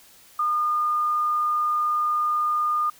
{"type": "tone", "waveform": "sine", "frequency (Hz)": 1216, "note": "D#6", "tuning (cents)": -40, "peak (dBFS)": -20, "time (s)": [0.39, 2.9], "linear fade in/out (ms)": 5, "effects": ["white hiss -52 dBFS RMS until 2.99 s"]}